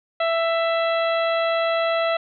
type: harmonic tone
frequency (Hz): 663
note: E5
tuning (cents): +10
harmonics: 1 / 2 / 3 / 4 / 5 / 6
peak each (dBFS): -20 / -26 / -30 / -32 / -34 / -36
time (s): 0.2-2.17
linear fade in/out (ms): 5
effects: none